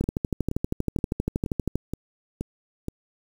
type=two click trains; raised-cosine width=3 ms; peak=-11 / -16 dBFS; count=23 / 7; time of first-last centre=0.01-1.756 / 0.04-2.884 s; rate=12.6 / 2.11 Hz; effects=7-bit

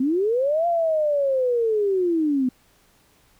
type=linear two-way sweep; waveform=sine; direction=up then down; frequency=246.9 to 696 to 246.9 Hz; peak=-18 dBFS; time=0-2.49 s; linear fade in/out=5 ms; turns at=0.67 s; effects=pink hiss -59 dBFS RMS until 3.39 s

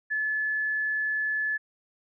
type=tone; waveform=sine; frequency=1725 Hz; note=A6; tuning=35 cents flat; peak=-25 dBFS; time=0.1-1.58 s; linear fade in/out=20 ms; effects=none

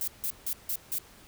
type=noise bursts; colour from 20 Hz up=violet; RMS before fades=-31 dBFS; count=5; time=0.01-0.985 s; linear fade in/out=2 ms; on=67 ms; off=160 ms; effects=pink hiss -54 dBFS RMS until 1.27 s

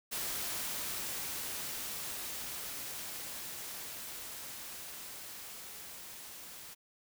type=noise with level ramp; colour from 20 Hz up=white; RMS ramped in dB=-37 to -49 dBFS; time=0.11-6.75 s; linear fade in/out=20 ms; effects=none

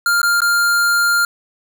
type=tone with dropouts; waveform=square; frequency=1400 Hz; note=F6; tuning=4 cents sharp; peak=-13 dBFS; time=0.06-1.25 s; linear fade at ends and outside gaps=2 ms; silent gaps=0.217-0.23 / 0.405-0.418 s; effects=none

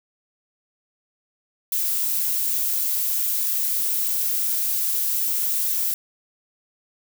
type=noise; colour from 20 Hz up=violet; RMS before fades=-23 dBFS; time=1.72-5.94 s; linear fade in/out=2 ms; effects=none

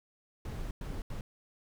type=noise bursts at uneven times; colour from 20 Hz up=brown; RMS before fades=-38 dBFS; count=3; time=0.45-0.71 / 0.81-1.02 / 1.1-1.21 s; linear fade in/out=2 ms; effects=none

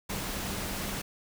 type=tone in noise; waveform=sine; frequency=196.9 Hz; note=G3; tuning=8 cents sharp; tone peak=-42 dBFS; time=0.09-1.02 s; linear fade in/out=10 ms; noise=pink; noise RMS=-35 dBFS; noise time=0.09-1.02 s; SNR=-10 dB; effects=none

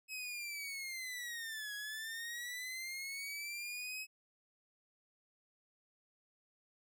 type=linear two-way sweep; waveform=sawtooth; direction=down then up; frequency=2569 to 1660 to 2569 Hz; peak=-38 dBFS; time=0.08-4.07 s; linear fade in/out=50 ms; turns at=1.74 s; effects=none

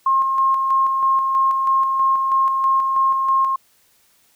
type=tone with tremolo; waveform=sine; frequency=1070 Hz; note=C6; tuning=38 cents sharp; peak=-13 dBFS; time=0.06-3.56 s; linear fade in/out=5 ms; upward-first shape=square; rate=3.1 Hz; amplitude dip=35%; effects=white hiss -58 dBFS RMS until 4.35 s

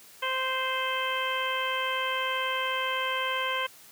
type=harmonic tone; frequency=521 Hz; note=C5; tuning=7 cents flat; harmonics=1 / 2 / 3 / 4 / 5 / 6; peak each=-35 / -31 / -34 / -35 / -36 / -34 dBFS; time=0.22-3.67 s; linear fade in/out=10 ms; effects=white hiss -52 dBFS RMS until 3.91 s + high-pass 100 Hz 12 dB/octave

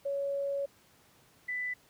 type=tone pair in turn; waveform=sine; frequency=559 / 1990.9 Hz; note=C#5 / B6; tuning=+14 / +13 cents; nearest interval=octave + minor seventh; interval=2199 cents; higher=second; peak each=-30 / -32 dBFS; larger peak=first; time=0.05-0.66 / 1.48-1.74 s; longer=first; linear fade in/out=10 ms; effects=pink hiss -63 dBFS RMS until 1.89 s + high-pass 80 Hz 12 dB/octave

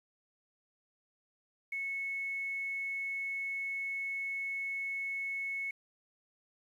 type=tone with quantisation; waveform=sine; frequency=2200 Hz; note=C#7; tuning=14 cents flat; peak=-34 dBFS; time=1.72-5.71 s; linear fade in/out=5 ms; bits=10; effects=resampled to 32000 Hz

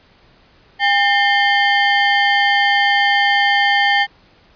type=ring-modulated tone; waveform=30% pulse; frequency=1307 Hz; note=E6; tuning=15 cents flat; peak=-6 dBFS; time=0.79-4.07 s; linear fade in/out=50 ms; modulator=500 Hz; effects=pink hiss -51 dBFS RMS until 4.55 s + resampled to 11025 Hz

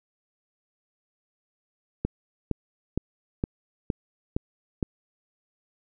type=click train; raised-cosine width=3 ms; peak=-12 dBFS; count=7; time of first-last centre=2.05-4.828 s; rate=2.16 Hz; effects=none

